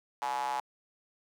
square tone with high-pass filter, 65.41 Hz, C2, in tune, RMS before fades -33 dBFS, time 0.22-0.6 s, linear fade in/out 0 ms, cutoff 870 Hz, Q 8.2, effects low-pass 10000 Hz 12 dB/octave + 10-bit

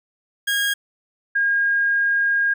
30% pulse / sine tone pair in turn, 1633 / 1623.6 Hz, G#6 / G#6, -30 / -40 cents, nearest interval unison, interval 10 cents, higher first, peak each -16 dBFS, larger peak neither, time 0.47-0.74 / 1.35-2.54 s, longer second, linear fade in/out 10 ms, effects none

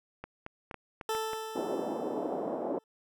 clicks, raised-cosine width 0.5 ms, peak -25 dBFS, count 7, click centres 0.24 / 0.464 / 0.712 / 0.743 / 1.012 / 1.15 / 1.333 s
20% pulse tone with exponential decay, 440.5 Hz, A4, 2 cents sharp, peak -24 dBFS, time 1.09-2.84 s, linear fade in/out 2 ms, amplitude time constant 380 ms
pink band-pass noise, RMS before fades -34 dBFS, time 1.55-2.79 s, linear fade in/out 10 ms, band 270 to 760 Hz, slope 24 dB/octave
effects none

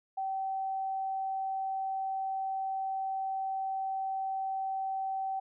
sine tone, 770 Hz, G5, 31 cents flat, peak -31 dBFS, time 0.17-5.4 s, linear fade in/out 10 ms, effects none

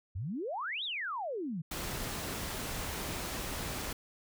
sine exponential two-way sweep, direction up then down, 81.1 to 3936 to 147.5 Hz, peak -34 dBFS, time 0.15-1.62 s, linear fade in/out 10 ms, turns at 0.84 s
pink noise, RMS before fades -38 dBFS, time 1.71-3.93 s, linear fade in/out 5 ms
effects none

